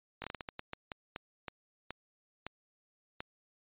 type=slowing click train; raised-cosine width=0.3 ms; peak=-23 dBFS; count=15; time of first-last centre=0.22-3.205 s; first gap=20 ms; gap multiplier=1.32; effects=resampled to 8000 Hz